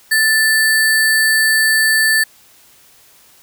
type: tone with sample-and-hold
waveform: sine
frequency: 1760 Hz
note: A6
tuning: in tune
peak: -10 dBFS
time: 0.11-2.24 s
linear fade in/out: 10 ms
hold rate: 6300 Hz
effects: white hiss -48 dBFS RMS until 3.42 s